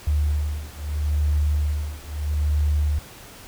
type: beating tone pair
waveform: sine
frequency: 74 / 74.77 Hz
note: D2 / D2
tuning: +14 / +32 cents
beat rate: 0.77 Hz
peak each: -23 dBFS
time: 0.07-2.99 s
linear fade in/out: 5 ms
effects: pink hiss -43 dBFS RMS until 3.47 s